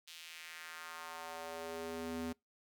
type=tone with high-pass filter sweep; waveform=square; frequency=82.41 Hz; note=E2; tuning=in tune; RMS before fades=-45 dBFS; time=0.07-2.33 s; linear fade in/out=10 ms; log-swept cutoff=3400 to 210 Hz; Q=1.8; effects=noise-tail reverb RT60 0.2 s tail -25 dB re dry